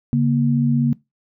sine tone pair together, 140.39 / 236.1 Hz, C#3 / A#3, +22 / +22 cents, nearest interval major sixth, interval 900 cents, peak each -17 dBFS, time 0.13-0.93 s, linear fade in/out 0 ms, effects noise-tail reverb RT60 0.2 s tail -21 dB re dry

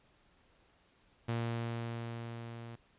sawtooth tone with level ramp, 116.54 Hz, A#2, in tune, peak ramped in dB -28 to -41 dBFS, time 1.28-2.76 s, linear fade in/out 10 ms, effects pink hiss -68 dBFS RMS until 2.98 s + resampled to 8000 Hz

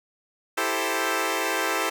10% pulse chord, A minor seventh, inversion second, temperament equal, 329.6 / 392 / 440 / 523.3 Hz, E4 / G4 / A4 / C5, 0 / 0 / 0 / 0 cents, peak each -21 dBFS, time 0.57-1.9 s, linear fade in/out 10 ms, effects none

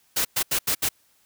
white noise bursts at uneven times, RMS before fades -23 dBFS, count 5, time 0.16-0.25 / 0.36-0.43 / 0.51-0.59 / 0.67-0.75 / 0.82-0.89 s, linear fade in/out 10 ms, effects white hiss -63 dBFS RMS until 1.25 s

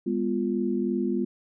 sine chord, F diminished, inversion first, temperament equal with one note detuned, 203.7 / 246.9 / 349.2 Hz, Ab3 / Cb4 / F4, -33 / 0 / 0 cents, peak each -28 dBFS, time 0.06-1.25 s, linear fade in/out 10 ms, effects none

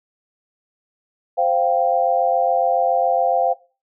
sine chord, C suspended fourth, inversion none, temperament just, 523.3 / 697.7 / 784.9 Hz, C5 / F5 / G5, 0 / -2 / +2 cents, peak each -21 / -18 / -20 dBFS, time 1.37-3.54 s, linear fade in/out 20 ms, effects noise-tail reverb RT60 0.3 s tail -17 dB re dry

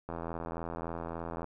click train, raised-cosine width 1 ms, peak -24 dBFS, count 114, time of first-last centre 0.09-1.443 s, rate 83.5 Hz, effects none

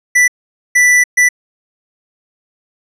square tone bursts at uneven times, 1975.5 Hz, B6, in tune, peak -7 dBFS, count 3, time 0.15-0.28 / 0.75-1.04 / 1.17-1.29 s, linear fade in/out 10 ms, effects low-pass 11000 Hz 12 dB/octave

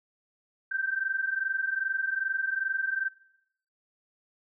sine tone pair together, 1545.5 / 1568 Hz, G6 / G6, -25 / 0 cents, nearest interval unison, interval 25 cents, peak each -31 / -29 dBFS, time 0.71-3.09 s, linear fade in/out 10 ms, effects noise-tail reverb RT60 0.7 s tail -19 dB re dry

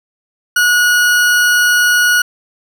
40% pulse tone, 1456 Hz, F#6, 28 cents flat, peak -8 dBFS, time 0.56-2.22 s, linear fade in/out 5 ms, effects none

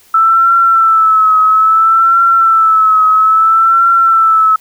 sine tone with vibrato, 1318.5 Hz, E6, in tune, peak -5 dBFS, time 0.14-4.56 s, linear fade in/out 5 ms, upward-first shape triangle, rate 0.6 Hz, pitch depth 61 cents each way, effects white hiss -46 dBFS RMS until 4.6 s

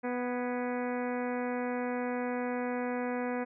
harmonic tone with a mistuned harmonic, 246.9 Hz, B3, in tune, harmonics 1 / 2 / 3 / 4 / 5 / 6 / 7 / 8 / 9 / 10, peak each -34 / -35 / -40 / -43 / -48 / -47 / -46 / -47 / -50 / -53 dBFS, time 0.03-3.45 s, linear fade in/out 20 ms, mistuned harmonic 7, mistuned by -55 cents, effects none

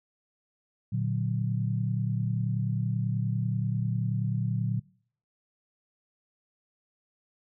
sine chord, Bb augmented, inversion none, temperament equal, 116.54 / 146.83 / 185 Hz, Bb2 / D3 / F#3, 0 / 0 / 0 cents, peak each -28 / -32 / -32 dBFS, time 0.92-4.8 s, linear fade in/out 10 ms, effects noise-tail reverb RT60 0.6 s tail -25 dB re dry

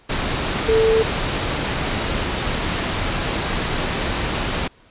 sine tone in noise, 444.7 Hz, A4, 18 cents sharp, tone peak -13 dBFS, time 0.68-1.03 s, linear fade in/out 10 ms, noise pink, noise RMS -22 dBFS, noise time 0.09-4.68 s, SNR +6 dB, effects pink hiss -52 dBFS RMS until 4.9 s + resampled to 8000 Hz

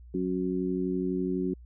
harmonic tone, 92 Hz, F#2, 9 cents flat, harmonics 2 / 3 / 4, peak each -31 / -31 / -31 dBFS, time 0.14-1.54 s, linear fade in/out 5 ms, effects added 60 Hz sine -46 dBFS peak until 1.65 s

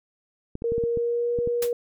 clicks, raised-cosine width 3 ms, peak -19 dBFS, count 8, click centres 0.554 / 0.621 / 0.721 / 0.781 / 0.838 / 0.973 / 1.388 / 1.474 s
sine tone with pitch glide, 466.2 to 477.9 Hz, A#4 to A#4, 0 to +43 cents, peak -22 dBFS, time 0.64-1.73 s, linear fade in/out 2 ms, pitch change +43 cents, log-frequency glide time 0.75-1.33 s
white noise with exponential decay, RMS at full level -26 dBFS, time 1.62-1.73 s, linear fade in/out 5 ms, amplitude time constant 23 ms
effects none

